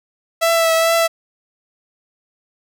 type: tone with vibrato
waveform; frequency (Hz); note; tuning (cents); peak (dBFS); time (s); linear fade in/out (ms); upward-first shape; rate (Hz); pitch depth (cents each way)
sawtooth; 659.3; E5; 0; -9; 0.41-1.08; 20; triangle; 2.3; 26
effects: none